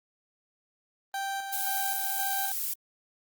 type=tone with tremolo; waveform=30% pulse; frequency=784 Hz; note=G5; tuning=in tune; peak=-28 dBFS; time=1.14-2.52 s; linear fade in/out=2 ms; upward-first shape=square; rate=1.9 Hz; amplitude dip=40%
type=noise; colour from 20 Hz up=violet; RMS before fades=-31 dBFS; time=1.52-2.74 s; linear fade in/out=10 ms
effects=Opus 32 kbps

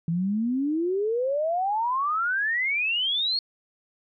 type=exponential sweep; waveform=sine; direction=up; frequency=161.5 to 4381 Hz; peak=-22 dBFS; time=0.08-3.39 s; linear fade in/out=2 ms; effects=MP3 96 kbps

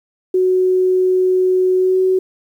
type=tone with pitch glide; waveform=sine; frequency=370 to 374.3 Hz; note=F#4 to F#4; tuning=0 to +20 cents; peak=-11 dBFS; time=0.34-2.19 s; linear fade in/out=5 ms; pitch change=+20 cents; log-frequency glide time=1.76-1.99 s; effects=8-bit

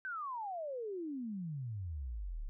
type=exponential sweep; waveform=sine; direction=down; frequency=1568 to 32.72 Hz; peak=-38 dBFS; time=0.05-2.49 s; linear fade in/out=0 ms; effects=none

